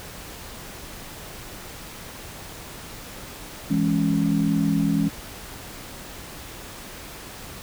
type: chord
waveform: sine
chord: C# minor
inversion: first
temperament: just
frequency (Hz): 166.31 / 207.9 / 277.2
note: E3 / G#3 / C#4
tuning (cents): +16 / +2 / 0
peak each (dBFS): -23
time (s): 3.7-5.09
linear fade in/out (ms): 10
effects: pink hiss -39 dBFS RMS until 7.62 s